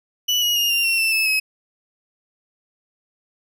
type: tone with pitch steps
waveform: 35% pulse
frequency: 2960 / 2899 / 2839 / 2781 / 2724 / 2668 / 2613 / 2559 Hz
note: F#7 / F#7 / F7 / F7 / F7 / E7 / E7 / D#7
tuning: 0 / -36 / +28 / -8 / -44 / +20 / -16 / +48 cents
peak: -15 dBFS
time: 0.28-1.4 s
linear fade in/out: 10 ms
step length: 140 ms
effects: none